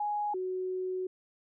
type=tone pair in turn; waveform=sine; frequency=832 / 370.6 Hz; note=G#5 / F#4; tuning=+3 / +3 cents; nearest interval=octave + major second; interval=1400 cents; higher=first; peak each=-29 / -31 dBFS; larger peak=first; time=0-0.34 / 0.34-1.07 s; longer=second; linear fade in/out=5 ms; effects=none